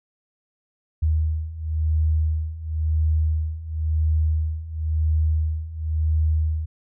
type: beating tone pair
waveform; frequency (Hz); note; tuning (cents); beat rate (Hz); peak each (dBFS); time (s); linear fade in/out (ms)
sine; 77.78 / 78.74; D#2 / D#2; 0 / +21; 0.96; -24 / -21; 1.02-6.66; 10
effects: none